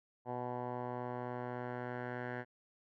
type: tone with low-pass filter sweep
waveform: 10% pulse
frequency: 123.47 Hz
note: B2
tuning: in tune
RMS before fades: -41 dBFS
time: 0.25-2.45 s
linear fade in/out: 50 ms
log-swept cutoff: 890 to 1600 Hz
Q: 3.5
effects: none